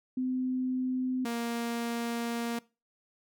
sine / sawtooth tone pair in turn, 256 / 234.3 Hz, C4 / A#3, -38 / +9 cents, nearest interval major second, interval 153 cents, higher first, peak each -28 / -27 dBFS, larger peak second, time 0.17-1.25 / 1.25-2.59 s, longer second, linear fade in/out 5 ms, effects noise-tail reverb RT60 0.3 s tail -22 dB re dry

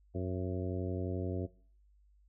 harmonic tone with a mistuned harmonic, 91.5 Hz, F#2, 19 cents flat, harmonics 1 / 2 / 3 / 4 / 5 / 6 / 7, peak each -36 / -41 / -41 / -41 / -44 / -46 / -47 dBFS, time 0.14-1.47 s, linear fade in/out 20 ms, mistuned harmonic 7, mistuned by +60 cents, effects noise-tail reverb RT60 0.5 s tail -21 dB re dry + added 50 Hz sine -62 dBFS peak until 2.28 s

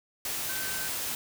sine tone in noise, 1541 Hz, G6, 30 cents flat, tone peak -38 dBFS, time 0.49-0.88 s, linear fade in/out 2 ms, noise white, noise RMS -33 dBFS, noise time 0.25-1.15 s, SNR -8 dB, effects none

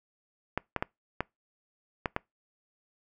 clicks, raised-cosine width 0.5 ms, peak -13 dBFS, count 6, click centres 0.576 / 0.763 / 0.825 / 1.206 / 2.058 / 2.164 s, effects noise-tail reverb RT60 0.2 s tail -25 dB re dry

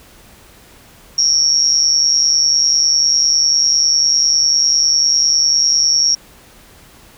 sine tone with amplitude modulation, 5588 Hz, F8, in tune, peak -6 dBFS, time 1.18-6.15 s, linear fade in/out 5 ms, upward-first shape sine, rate 150 Hz, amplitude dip 95%, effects pink hiss -44 dBFS RMS until 7.17 s

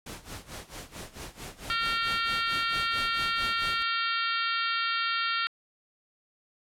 pink noise with tremolo, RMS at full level -39 dBFS, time 0.06-3.83 s, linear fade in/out 5 ms, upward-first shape sine, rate 4.5 Hz, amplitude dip 85%
harmonic tone, 458.3 Hz, A#4, 29 cents flat, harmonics 3 / 4 / 5 / 6 / 7 / 8 / 9 / 10, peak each -29 / -35 / -37 / -36 / -35 / -38 / -41 / -39 dBFS, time 1.7-5.47 s, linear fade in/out 0 ms
effects low-pass 12000 Hz 12 dB/octave

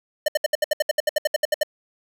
square tone bursts, 605 Hz, D#5, 49 cents flat, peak -17 dBFS, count 16, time 0.26-1.633 s, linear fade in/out 5 ms, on 23 ms, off 67 ms, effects none

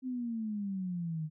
sine exponential sweep, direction down, 261.6 to 152.2 Hz, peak -33 dBFS, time 0.02-1.3 s, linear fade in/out 50 ms, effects none

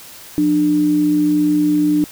sine tone pair together, 177.85 / 299.1 Hz, F3 / D4, +32 / +32 cents, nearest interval major sixth, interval 900 cents, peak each -23 / -12 dBFS, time 0.38-2.04 s, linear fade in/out 0 ms, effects white hiss -38 dBFS RMS until 2.11 s

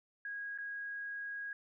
sine tone with dropouts, 1645 Hz, G#6, 17 cents flat, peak -39 dBFS, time 0.25-1.53 s, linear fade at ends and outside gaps 2 ms, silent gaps 0.577-0.585 s, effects none

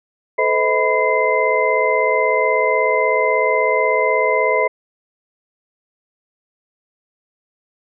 sine tone cluster, 436.7 / 513 / 636 / 995 / 2073 Hz, A4 / C5 / D#5 / B5 / C7, -13 / -34 / +38 / +13 / -17 cents, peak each -20 dBFS, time 0.38-4.68 s, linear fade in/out 10 ms, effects none

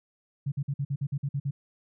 sine tone bursts, 139.9 Hz, C#3, 16 cents sharp, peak -26 dBFS, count 10, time 0.46-1.51 s, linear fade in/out 10 ms, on 60 ms, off 50 ms, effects none

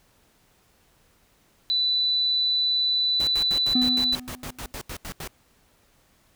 sine tone, 3981 Hz, B7, 13 cents sharp, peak -20 dBFS, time 1.7-4.15 s, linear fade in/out 0 ms
pink noise bursts, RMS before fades -35 dBFS, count 14, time 3.2-5.275 s, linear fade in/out 0 ms, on 73 ms, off 81 ms
triangle tone with exponential decay, 250.5 Hz, B3, 25 cents sharp, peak -17 dBFS, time 3.75-4.72 s, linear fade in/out 5 ms, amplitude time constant 210 ms
effects pink hiss -62 dBFS RMS until 6.35 s

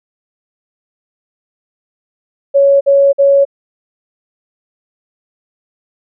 sine tone bursts, 557 Hz, C#5, 8 cents sharp, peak -5 dBFS, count 3, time 2.54-3.452 s, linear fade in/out 20 ms, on 270 ms, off 51 ms, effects none

